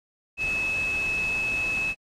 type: tone in noise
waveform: sine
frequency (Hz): 2589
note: E7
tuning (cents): -32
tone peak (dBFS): -24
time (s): 0.37-1.95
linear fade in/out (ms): 50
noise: pink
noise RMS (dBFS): -38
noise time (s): 0.37-1.95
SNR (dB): +11
effects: low-pass 8000 Hz 12 dB/octave + AAC 64 kbps